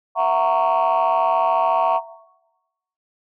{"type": "chord", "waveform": "sine", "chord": "F# dominant seventh", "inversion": "third", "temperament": "just", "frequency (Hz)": [666, 740, 925, 1110], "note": ["E5", "F#5", "A#5", "C#6"], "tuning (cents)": [18, 0, -14, 2], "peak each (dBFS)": -20, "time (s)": [0.15, 2.01], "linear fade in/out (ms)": 50, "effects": ["noise-tail reverb RT60 1.0 s tail -17 dB re dry", "tanh soft clip ceiling -10 dBFS"]}